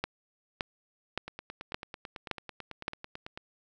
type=two click trains; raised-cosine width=0.3 ms; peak=-24 / -14 dBFS; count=20 / 6; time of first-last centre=1.28-3.375 / 0.04-2.881 s; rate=9.07 / 1.76 Hz; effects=none